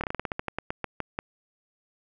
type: slowing click train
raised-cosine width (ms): 0.5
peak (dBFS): -14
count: 15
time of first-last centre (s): 0.01-1.189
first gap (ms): 27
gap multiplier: 1.16
effects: none